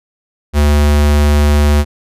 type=tone; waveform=square; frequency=73.5 Hz; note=D2; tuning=2 cents sharp; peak=-8 dBFS; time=0.53-1.85 s; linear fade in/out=50 ms; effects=resampled to 32000 Hz